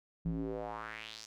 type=tone with band-pass filter sweep; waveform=square; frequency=55 Hz; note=A1; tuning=in tune; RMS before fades=-40 dBFS; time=0.25-1.26 s; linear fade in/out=5 ms; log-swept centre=160 to 6100 Hz; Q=3.1; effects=none